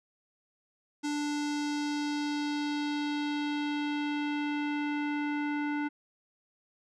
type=tone with low-pass filter sweep; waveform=square; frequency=293.8 Hz; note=D4; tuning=1 cent sharp; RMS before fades=-32 dBFS; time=1.03-5.89 s; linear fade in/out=20 ms; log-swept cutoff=6900 to 1900 Hz; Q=1.8; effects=none